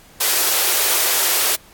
white high-pass noise, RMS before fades -17 dBFS, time 0.2-1.56 s, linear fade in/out 10 ms, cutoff 330 Hz, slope 48 dB/octave, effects pink hiss -47 dBFS RMS until 1.73 s + AAC 64 kbps

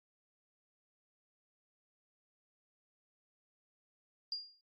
sine tone with exponential decay, 4812 Hz, D8, 41 cents sharp, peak -33 dBFS, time 4.32-4.61 s, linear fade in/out 2 ms, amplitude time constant 63 ms, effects noise-tail reverb RT60 0.1 s tail -26 dB re dry + AAC 32 kbps

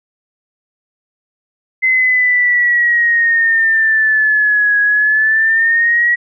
sine exponential two-way sweep, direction down then up, 2057 to 1661.2 to 1925 Hz, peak -9 dBFS, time 1.82-6.16 s, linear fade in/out 20 ms, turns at 4.8 s, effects none

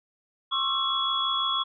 sine tone cluster, 1073 / 1139 / 1333 / 3364 Hz, C6 / C#6 / E6 / G#7, +43 / +47 / +19 / +22 cents, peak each -29 / -34 / -33 / -26 dBFS, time 0.51-1.64 s, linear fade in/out 20 ms, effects none

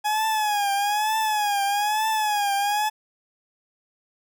40% pulse tone with vibrato, 837 Hz, G#5, 13 cents sharp, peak -20 dBFS, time 0.04-2.9 s, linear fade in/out 20 ms, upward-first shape triangle, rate 1.1 Hz, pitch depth 96 cents each way, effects none

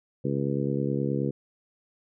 harmonic tone, 69.5 Hz, C#2, 5 cents sharp, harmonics 2 / 3 / 4 / 5 / 6 / 7, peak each -29 / -31 / -32 / -33 / -34 / -34 dBFS, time 0.24-1.31 s, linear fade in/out 10 ms, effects none

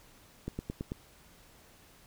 click train, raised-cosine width 3 ms, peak -22 dBFS, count 5, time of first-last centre 0.48-0.919 s, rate 9.11 Hz, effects pink hiss -59 dBFS RMS until 2.06 s

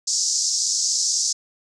pink band-pass noise, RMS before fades -22 dBFS, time 0.07-1.33 s, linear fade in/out 10 ms, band 5000 to 7300 Hz, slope 48 dB/octave, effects none

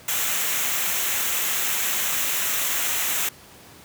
white noise with comb filter, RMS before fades -24 dBFS, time 0.08-3.29 s, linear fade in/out 5 ms, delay 0.21 ms, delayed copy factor -0.55, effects pink hiss -47 dBFS RMS until 3.84 s + high-pass 80 Hz 12 dB/octave

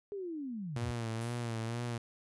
sine linear sweep, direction down, 415.2 to 69.2 Hz, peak -37 dBFS, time 0.12-0.91 s, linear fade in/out 0 ms
sawtooth tone with vibrato, 116.54 Hz, A#2, in tune, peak -31 dBFS, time 0.76-1.98 s, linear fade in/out 5 ms, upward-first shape sine, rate 2.1 Hz, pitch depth 62 cents each way
violet noise with exponential decay, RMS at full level -46 dBFS, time 1.21-1.95 s, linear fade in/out 5 ms, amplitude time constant 160 ms
effects resampled to 24000 Hz

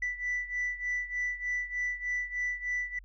sine beating tone pair, 1975.5 / 1978.8 Hz, B6 / B6, 0 / +3 cents, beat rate 3.3 Hz, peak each -31 / -34 dBFS, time 0.02-2.99 s, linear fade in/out 5 ms, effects tanh soft clip ceiling -26 dBFS + added 45 Hz sine -49 dBFS peak until 3.04 s

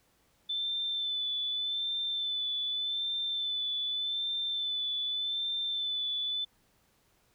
sine tone with vibrato, 3520 Hz, A7, in tune, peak -30 dBFS, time 0.49-6.45 s, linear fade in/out 10 ms, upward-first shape sine, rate 0.84 Hz, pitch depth 28 cents each way, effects pink hiss -69 dBFS RMS until 7.34 s

